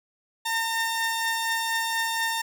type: tone pair together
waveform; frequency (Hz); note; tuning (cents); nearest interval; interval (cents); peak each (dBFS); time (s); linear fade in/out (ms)
sawtooth; 908.4 / 1821; A#5 / A#6; -45 / -41; octave; 1204; -24; 0.45-2.42; 10
effects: none